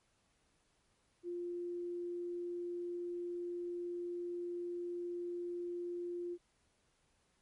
sine tone, 349.8 Hz, F4, 3 cents sharp, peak -38 dBFS, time 1.23-6.38 s, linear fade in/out 50 ms, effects pink hiss -75 dBFS RMS until 7.41 s + MP3 48 kbps

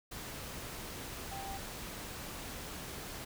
sine tone in noise, 784 Hz, G5, in tune, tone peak -42 dBFS, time 1.31-1.58 s, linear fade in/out 10 ms, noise pink, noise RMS -44 dBFS, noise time 0.11-3.25 s, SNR -1 dB, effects none

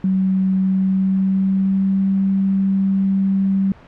sine tone with pitch glide, 189.5 to 193.82 Hz, F#3 to G3, +42 to -19 cents, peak -14 dBFS, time 0.04-3.72 s, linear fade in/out 2 ms, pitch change +39 cents, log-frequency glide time 0.6-2.09 s, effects pink hiss -44 dBFS RMS until 3.87 s + low-pass 2000 Hz 12 dB/octave

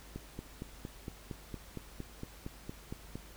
click train, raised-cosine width 3 ms, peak -27 dBFS, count 14, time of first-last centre 0.16-3.155 s, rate 4.34 Hz, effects added 50 Hz sine -54 dBFS peak until 3.36 s + pink hiss -55 dBFS RMS until 3.36 s

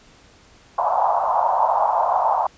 white band-pass noise, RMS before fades -19 dBFS, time 0.78-2.47 s, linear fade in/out 5 ms, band 660 to 1000 Hz, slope 48 dB/octave, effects pink hiss -51 dBFS RMS until 2.57 s + resampled to 16000 Hz

